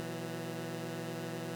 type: chord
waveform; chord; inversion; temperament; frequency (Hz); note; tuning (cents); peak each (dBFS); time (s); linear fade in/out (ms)
15% pulse; B suspended fourth; none; equal with one note detuned; 120.65 / 164.81 / 185; B2 / E3 / F#3; -40 / 0 / 0; -37 / -34 / -39; 0-1.55; 0
effects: none